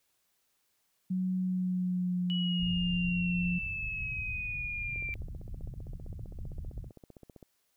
sine tone with pitch glide, 185 to 176.85 Hz, F#3 to F3, 0 to +22 cents, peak -28 dBFS, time 1.1-3.59 s, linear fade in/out 10 ms, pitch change -78 cents, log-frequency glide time 1.37-2.6 s
sine exponential sweep, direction down, 2939 to 2350 Hz, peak -34 dBFS, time 2.3-5.14 s, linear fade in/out 0 ms
pink low-pass noise, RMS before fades -41 dBFS, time 2.58-6.92 s, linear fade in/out 50 ms, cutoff 140 Hz, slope 24 dB/octave
click train, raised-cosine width 2 ms, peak -36 dBFS, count 39, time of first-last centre 4.96-7.428 s, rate 15.4 Hz
effects white hiss -75 dBFS RMS until 7.76 s

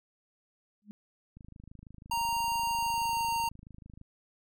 sine tone with exponential growth, 207.7 Hz, G#3, in tune, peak -39 dBFS, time 0.82-0.91 s, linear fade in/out 0 ms, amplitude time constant 19 ms
click train, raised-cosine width 5 ms, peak -37 dBFS, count 70, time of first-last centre 1.37-4.014 s, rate 26.1 Hz
square tone with pitch glide, 930 to 924.1 Hz, A#5 to A#5, -4 to -15 cents, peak -29 dBFS, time 2.11-3.49 s, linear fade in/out 5 ms, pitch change -11 cents, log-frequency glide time 2.65-3.19 s
effects none

